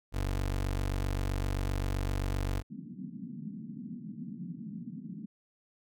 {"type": "tone", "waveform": "25% pulse", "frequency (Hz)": 47.69, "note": "G1", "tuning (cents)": -47, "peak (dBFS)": -26, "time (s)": [0.12, 2.63], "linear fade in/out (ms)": 50}
{"type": "band-pass noise", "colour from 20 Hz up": "white", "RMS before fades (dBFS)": -42, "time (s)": [2.7, 5.26], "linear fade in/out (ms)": 10, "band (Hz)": [150, 250], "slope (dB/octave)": 48}
{"effects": []}